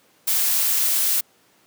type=noise; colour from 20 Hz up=blue; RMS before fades=-20 dBFS; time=0.27-1.21 s; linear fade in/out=10 ms; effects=pink hiss -58 dBFS RMS until 1.66 s + high-pass 200 Hz 12 dB/octave